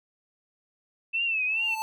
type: tone with vibrato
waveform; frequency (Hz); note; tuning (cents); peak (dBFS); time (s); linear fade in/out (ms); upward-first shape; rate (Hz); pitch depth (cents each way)
sine; 2637; E7; 0; -24; 1.13-1.76; 20; triangle; 2.4; 110
type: tone with exponential growth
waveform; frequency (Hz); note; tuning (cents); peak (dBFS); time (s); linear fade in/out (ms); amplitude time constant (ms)
square; 880; A5; 0; -27; 1.45-1.82; 0; 79
effects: none